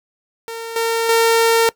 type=tone with level steps; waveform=sawtooth; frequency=457.1 Hz; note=A#4; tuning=34 cents flat; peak=-22 / -12 / -7 dBFS; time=0.48-1.69 s; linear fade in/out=0 ms; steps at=0.76 / 1.09 s; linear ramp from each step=2 ms; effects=noise-tail reverb RT60 0.1 s tail -20 dB re dry